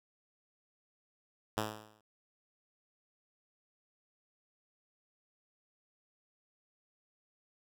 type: tone with exponential decay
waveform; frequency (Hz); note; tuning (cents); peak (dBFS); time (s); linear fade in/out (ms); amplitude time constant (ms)
5% pulse; 107.7; A2; -37; -19; 1.57-2.01; 5; 95
effects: none